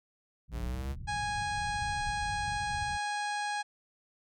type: low-pass noise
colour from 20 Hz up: white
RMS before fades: -41 dBFS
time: 0.48-2.99 s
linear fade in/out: 50 ms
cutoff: 130 Hz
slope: 24 dB/octave
type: linear sweep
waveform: square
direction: up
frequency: 56.9 to 69.3 Hz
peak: -35 dBFS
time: 0.51-0.96 s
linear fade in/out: 50 ms
type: harmonic tone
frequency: 828 Hz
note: G#5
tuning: 5 cents flat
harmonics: 1 / 2 / 3 / 4 / 5 / 6 / 7 / 8 / 9 / 10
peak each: -33 / -37 / -44 / -47 / -45 / -51 / -51 / -53 / -58 / -49 dBFS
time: 1.07-3.63 s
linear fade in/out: 20 ms
effects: none